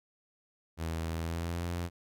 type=tone with pitch glide; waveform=sawtooth; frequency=81.7 to 86.56 Hz; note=E2 to F2; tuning=-15 to -15 cents; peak=-29 dBFS; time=0.77-1.9 s; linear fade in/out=50 ms; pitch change=+100 cents; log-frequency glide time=1.14-1.68 s; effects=none